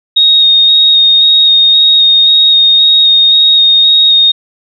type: tone with vibrato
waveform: sine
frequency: 3729 Hz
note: A#7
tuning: in tune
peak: -3 dBFS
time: 0.16-4.32 s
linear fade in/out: 10 ms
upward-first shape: square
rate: 1.9 Hz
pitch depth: 11 cents each way
effects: none